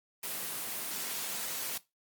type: high-pass noise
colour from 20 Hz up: white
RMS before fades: -37 dBFS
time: 0.23-1.78 s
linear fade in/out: 5 ms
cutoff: 130 Hz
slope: 24 dB/octave
effects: noise-tail reverb RT60 0.2 s tail -18 dB re dry + Opus 24 kbps